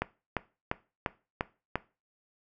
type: click train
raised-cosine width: 0.5 ms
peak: -13 dBFS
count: 6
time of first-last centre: 0.02-1.756 s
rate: 2.88 Hz
effects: noise-tail reverb RT60 0.3 s tail -18 dB re dry